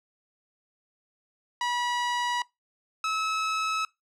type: tone pair in turn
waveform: sawtooth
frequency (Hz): 970 / 1294.8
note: B5 / E6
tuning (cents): -31 / -31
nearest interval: perfect fourth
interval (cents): 500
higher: second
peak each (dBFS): -22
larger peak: neither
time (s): 1.61-2.42 / 3.04-3.85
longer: neither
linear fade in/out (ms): 2
effects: noise-tail reverb RT60 0.2 s tail -23 dB re dry + low-pass 6000 Hz 12 dB/octave